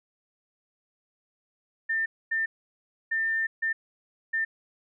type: tone bursts at uneven times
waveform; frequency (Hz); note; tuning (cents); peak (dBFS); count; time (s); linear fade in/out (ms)
sine; 1798; A6; +37; -24; 5; 1.89-2.06 / 2.31-2.46 / 3.11-3.47 / 3.62-3.73 / 4.33-4.45; 10
effects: none